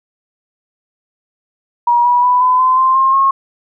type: tone with pitch steps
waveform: sine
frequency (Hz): 956 / 973.3 / 990.9 / 1008.8 / 1027 / 1045.5 / 1064.4 / 1083.7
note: A#5 / B5 / B5 / B5 / C6 / C6 / C6 / C#6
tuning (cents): +43 / -26 / +5 / +36 / -33 / -2 / +29 / -40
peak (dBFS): -8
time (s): 1.87-3.31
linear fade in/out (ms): 5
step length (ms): 180
effects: none